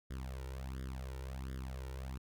sawtooth tone with flanger, 65.41 Hz, C2, in tune, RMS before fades -43 dBFS, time 0.1-2.18 s, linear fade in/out 10 ms, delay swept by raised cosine 0.58 to 2.18 ms, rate 1.4 Hz, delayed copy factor +1, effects none

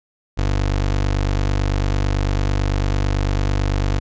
25% pulse tone, 49 Hz, G1, in tune, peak -13 dBFS, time 0.37-4 s, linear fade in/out 20 ms, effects resampled to 16000 Hz

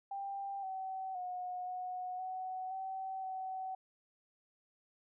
sine tone with pitch steps, 791 / 761 / 726 / 732 / 747 / 764 / 756 Hz, G5 / F#5 / F#5 / F#5 / F#5 / G5 / F#5, +15 / +48 / -33 / -19 / +16 / -45 / +37 cents, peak -38 dBFS, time 0.11-3.75 s, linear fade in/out 5 ms, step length 520 ms, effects none

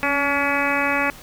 harmonic tone with a mistuned harmonic, 283.5 Hz, C#4, 39 cents sharp, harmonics 1 / 2 / 3 / 4 / 5 / 6 / 7 / 8 / 9, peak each -27 / -27 / -27 / -27 / -27 / -27 / -27 / -27 / -27 dBFS, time 0.03-1.1 s, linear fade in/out 0 ms, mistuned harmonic 1, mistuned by -29 cents, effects pink hiss -42 dBFS RMS until 1.22 s

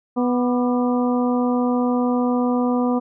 harmonic tone with a mistuned harmonic, 246.8 Hz, B3, 1 cent flat, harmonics 1 / 2 / 3 / 4 / 5, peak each -18 / -24 / -28 / -30 / -32 dBFS, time 0.16-3 s, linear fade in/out 20 ms, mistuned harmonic 5, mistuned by -52 cents, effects none

